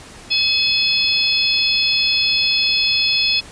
harmonic tone, 854 Hz, G#5, 48 cents sharp, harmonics 3 / 4 / 5 / 6, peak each -20 / -20 / -20 / -20 dBFS, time 0.3-3.41 s, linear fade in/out 20 ms, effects pink hiss -39 dBFS RMS until 3.51 s + resampled to 22050 Hz

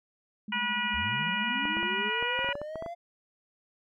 sine tone with tremolo, 209.7 Hz, G#3, 17 cents sharp, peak -34 dBFS, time 0.48-2.1 s, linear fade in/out 2 ms, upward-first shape sine, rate 14 Hz, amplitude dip 90%
harmonic tone, 484.6 Hz, B4, 33 cents flat, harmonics 2 / 3 / 4 / 5 / 6, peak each -34 / -34 / -34 / -34 / -34 dBFS, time 0.52-2.53 s, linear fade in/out 5 ms
triangle linear sweep, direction up, 59.9 to 698.5 Hz, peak -34 dBFS, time 0.93-2.95 s, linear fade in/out 20 ms
clicks, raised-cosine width 1 ms, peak -24 dBFS, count 12, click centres 1.654 / 1.769 / 1.829 / 2.226 / 2.391 / 2.445 / 2.489 / 2.554 / 2.616 / 2.757 / 2.824 / 2.862 s
effects none

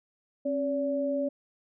sine tone pair together, 270.7 / 572 Hz, C#4 / D5, -41 / -46 cents, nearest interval octave + minor second, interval 1295 cents, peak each -30 / -28 dBFS, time 0.45-1.29 s, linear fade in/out 10 ms, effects none

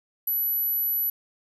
sine tone, 11870 Hz, F#9, 4 cents sharp, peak -21 dBFS, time 0.27-1.1 s, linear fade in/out 5 ms, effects tanh soft clip ceiling -20 dBFS + 9-bit

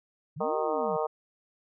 sine linear two-way sweep, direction up then down, 123.47 to 408 to 154.7 Hz, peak -36 dBFS, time 0.36-0.97 s, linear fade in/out 10 ms, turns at 0.57 s
harmonic tone, 154.6 Hz, D#3, 11 cents flat, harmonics 3 / 4 / 5 / 6 / 7 / 8, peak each -30 / -32 / -34 / -36 / -37 / -38 dBFS, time 0.4-1.07 s, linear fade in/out 10 ms
effects none

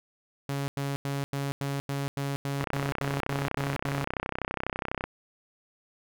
sawtooth tone bursts, 139.6 Hz, C#3, 13 cents sharp, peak -25 dBFS, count 13, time 0.49-4.04 s, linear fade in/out 0 ms, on 190 ms, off 90 ms
click train, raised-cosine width 0.5 ms, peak -15 dBFS, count 79, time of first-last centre 2.61-5.04 s, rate 32.1 Hz
effects none

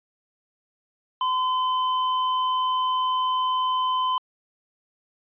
sine tone with tanh clipping, 1021 Hz, C6, 43 cents flat, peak -23 dBFS, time 1.21-4.18 s, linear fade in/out 2 ms, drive 16 dB, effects resampled to 8000 Hz

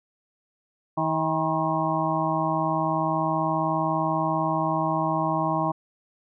harmonic tone with a mistuned harmonic, 159.7 Hz, D#3, 45 cents sharp, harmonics 1 / 2 / 4 / 5 / 6 / 7, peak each -29 / -29 / -29 / -29 / -29 / -29 dBFS, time 0.97-5.72 s, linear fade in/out 10 ms, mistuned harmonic 7, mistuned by -62 cents, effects none

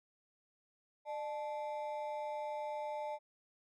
triangle ring-modulated tone, 736 Hz, F#5, 9 cents flat, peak -33 dBFS, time 1.05-3.19 s, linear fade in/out 50 ms, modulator 134 Hz, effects none

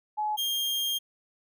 sine / 40% pulse tone pair in turn, 849 / 3213 Hz, G#5 / G7, +38 / +42 cents, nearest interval octave + major seventh, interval 2304 cents, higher second, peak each -26 / -26 dBFS, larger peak neither, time 0.17-0.37 / 0.37-0.99 s, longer second, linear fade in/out 20 ms, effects none

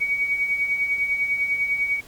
sine tone with tremolo, 2255 Hz, C#7, 29 cents sharp, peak -17 dBFS, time 0-2.01 s, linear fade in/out 20 ms, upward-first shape triangle, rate 10 Hz, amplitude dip 65%, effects pink hiss -47 dBFS RMS until 2.07 s + MP3 96 kbps

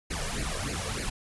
pink noise with flanger, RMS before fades -32 dBFS, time 0.1-1.1 s, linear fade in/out 10 ms, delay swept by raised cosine 0.43 to 1.83 ms, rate 3.3 Hz, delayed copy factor +0.75, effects resampled to 24000 Hz

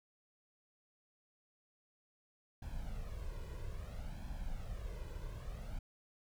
brown noise with flanger, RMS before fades -43 dBFS, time 2.62-5.79 s, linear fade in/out 5 ms, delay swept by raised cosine 1.2 to 2.03 ms, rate 0.6 Hz, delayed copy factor +0.7, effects none

